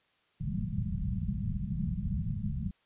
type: low-pass noise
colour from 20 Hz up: white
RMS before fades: -33 dBFS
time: 0.4-2.71 s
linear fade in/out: 5 ms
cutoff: 210 Hz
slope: 96 dB/octave
effects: white hiss -70 dBFS RMS until 2.85 s + resampled to 8000 Hz